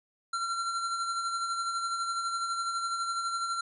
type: tone with tremolo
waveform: square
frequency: 1366 Hz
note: F6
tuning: 39 cents flat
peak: -29 dBFS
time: 0.33-3.61 s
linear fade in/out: 5 ms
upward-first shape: sine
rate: 12 Hz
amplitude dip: 40%
effects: resampled to 24000 Hz